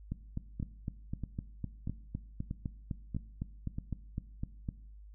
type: two click trains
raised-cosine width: 5 ms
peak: -24 / -23 dBFS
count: 6 / 19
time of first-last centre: 0.6-3.785 / 0.12-4.689 s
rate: 1.57 / 3.94 Hz
effects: noise-tail reverb RT60 0.7 s tail -18 dB re dry + added 51 Hz sine -49 dBFS peak until 5.14 s